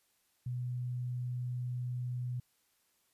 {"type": "tone", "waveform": "sine", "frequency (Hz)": 123.9, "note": "B2", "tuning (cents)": 6, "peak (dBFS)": -34, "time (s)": [0.46, 2.4], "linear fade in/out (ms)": 5, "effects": ["white hiss -74 dBFS RMS until 3.13 s", "resampled to 32000 Hz"]}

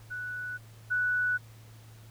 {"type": "tone pair in turn", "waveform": "sine", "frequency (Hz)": [1480, 1480], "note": ["F#6", "F#6"], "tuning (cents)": [0, 0], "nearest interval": "unison", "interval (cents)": 0, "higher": "neither", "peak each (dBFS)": [-34, -25], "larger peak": "second", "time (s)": [[0.1, 0.58], [0.9, 1.38]], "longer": "neither", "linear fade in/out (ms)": 20, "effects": ["added 111 Hz sine -49 dBFS peak until 2.1 s", "pink hiss -58 dBFS RMS until 2.1 s"]}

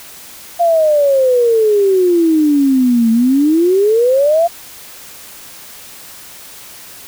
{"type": "exponential two-way sweep", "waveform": "sine", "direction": "down then up", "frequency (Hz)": [698.5, 223.3, 698.5], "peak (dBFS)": -8, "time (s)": [0.59, 4.48], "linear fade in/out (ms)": 20, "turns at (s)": 3.11, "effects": ["white hiss -35 dBFS RMS until 7.07 s"]}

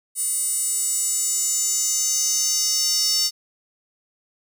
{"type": "tone with high-pass filter sweep", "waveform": "square", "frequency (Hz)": 415.3, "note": "G#4", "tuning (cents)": 0, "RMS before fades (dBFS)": -22, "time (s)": [0.15, 3.31], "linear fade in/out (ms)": 50, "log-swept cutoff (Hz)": [9100, 5200], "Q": 5.3, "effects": []}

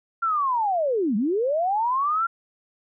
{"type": "linear two-way sweep", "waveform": "sine", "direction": "down then up", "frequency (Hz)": [1389, 192, 1389], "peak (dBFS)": -20, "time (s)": [0.22, 2.27], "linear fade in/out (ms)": 10, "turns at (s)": 1.16, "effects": []}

